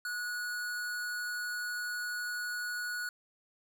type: tone with amplitude modulation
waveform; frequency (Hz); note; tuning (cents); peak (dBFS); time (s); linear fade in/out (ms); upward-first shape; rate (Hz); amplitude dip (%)
square; 1461; F#6; -22; -34; 0.05-3.09; 2; sine; 214; 25
effects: none